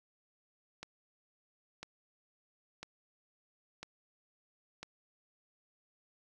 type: click train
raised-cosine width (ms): 0.2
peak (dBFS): -26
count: 5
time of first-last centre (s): 0.83-4.83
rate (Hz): 1
effects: none